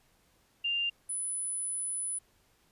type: tone pair in turn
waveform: sine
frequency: 2794 / 9994 Hz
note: F7 / D#9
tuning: 0 / +7 cents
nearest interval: octave + minor seventh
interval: 2207 cents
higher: second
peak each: -28 / -32 dBFS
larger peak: first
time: 0.64-0.9 / 1.09-2.19 s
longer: second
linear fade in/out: 10 ms
effects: pink hiss -68 dBFS RMS until 2.71 s + resampled to 32000 Hz